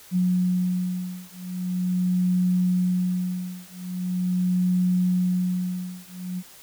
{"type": "beating tone pair", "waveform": "sine", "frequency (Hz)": [181.2, 181.62], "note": ["F#3", "F#3"], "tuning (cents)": [-36, -32], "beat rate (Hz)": 0.42, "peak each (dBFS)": -24, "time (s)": [0.11, 6.43], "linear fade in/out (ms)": 50, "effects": ["white hiss -48 dBFS RMS until 6.62 s"]}